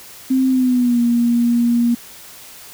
sine tone with pitch glide, 261.7 to 237.2 Hz, C4 to A#3, 0 to +30 cents, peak -12 dBFS, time 0.3-1.95 s, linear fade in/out 10 ms, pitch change -170 cents, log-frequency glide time 0.48-1.01 s, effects white hiss -39 dBFS RMS until 2.73 s

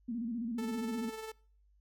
sine tone with vibrato, 233.1 Hz, A#3, in tune, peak -34 dBFS, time 0.08-1.1 s, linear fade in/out 10 ms, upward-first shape square, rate 15 Hz, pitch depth 79 cents each way
sawtooth tone with tremolo, 440 Hz, A4, in tune, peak -35 dBFS, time 0.58-1.32 s, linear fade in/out 5 ms, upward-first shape triangle, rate 20 Hz, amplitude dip 50%
effects noise-tail reverb RT60 0.5 s tail -24 dB re dry + added 50 Hz sine -64 dBFS peak until 1.8 s

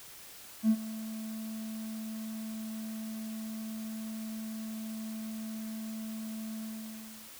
triangle tone with ADSR envelope, 220 Hz, A3, in tune, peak -16 dBFS, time 0.63-7.32 s, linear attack 65 ms, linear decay 61 ms, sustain -19 dB, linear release 710 ms, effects tanh soft clip ceiling -18 dBFS + white hiss -50 dBFS RMS until 7.39 s

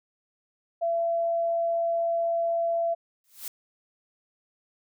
sine tone, 674 Hz, E5, 38 cents sharp, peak -23 dBFS, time 0.81-2.95 s, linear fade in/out 20 ms
blue noise with exponential growth, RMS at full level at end -32 dBFS, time 3.24-3.48 s, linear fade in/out 2 ms, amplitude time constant 51 ms
effects none

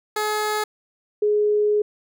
15% pulse / sine tone pair in turn, 424.9 / 418.8 Hz, G#4 / G#4, +40 / +15 cents, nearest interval unison, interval 25 cents, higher first, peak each -15 / -16 dBFS, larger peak first, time 0.16-0.64 / 1.22-1.82 s, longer second, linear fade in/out 5 ms, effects none

